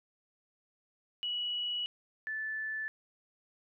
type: tone pair in turn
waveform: sine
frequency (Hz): 2931 / 1749.3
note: F#7 / A6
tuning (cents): -17 / -11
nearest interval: major sixth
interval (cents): 894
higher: first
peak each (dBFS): -32 / -34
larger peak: first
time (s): 1.23-1.86 / 2.27-2.88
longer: first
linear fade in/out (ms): 0
effects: none